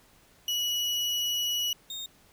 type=tone pair in turn; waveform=35% pulse; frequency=2928 / 3689 Hz; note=F#7 / A#7; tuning=-19 / -19 cents; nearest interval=major third; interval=400 cents; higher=second; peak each=-25 / -33 dBFS; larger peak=first; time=0.48-1.73 / 1.9-2.06 s; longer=first; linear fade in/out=2 ms; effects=pink hiss -60 dBFS RMS until 2.32 s